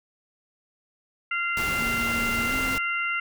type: harmonic tone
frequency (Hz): 692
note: F5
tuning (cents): -16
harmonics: 2 / 3 / 4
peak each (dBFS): -28 / -28 / -31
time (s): 1.31-3.2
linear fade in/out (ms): 5
type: noise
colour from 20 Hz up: pink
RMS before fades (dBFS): -32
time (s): 1.57-2.78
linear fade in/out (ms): 0
type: tone with pitch glide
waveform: sine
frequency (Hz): 233.1 to 261.6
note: A#3 to C4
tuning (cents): 0 to 0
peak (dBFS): -32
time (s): 1.77-2.78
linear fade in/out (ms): 50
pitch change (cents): +200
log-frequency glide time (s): 2.45-2.54
effects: none